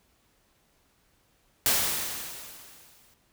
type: noise with exponential decay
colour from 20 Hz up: white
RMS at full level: -22 dBFS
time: 1.66-3.14 s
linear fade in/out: 1 ms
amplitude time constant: 320 ms
effects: pink hiss -67 dBFS RMS until 3.32 s